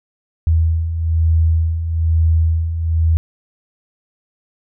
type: beating tone pair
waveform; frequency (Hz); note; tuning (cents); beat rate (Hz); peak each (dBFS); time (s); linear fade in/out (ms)
sine; 80.5 / 81.6; E2 / E2; -41 / -17; 1.1; -20 / -13; 0.47-3.17; 0
effects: none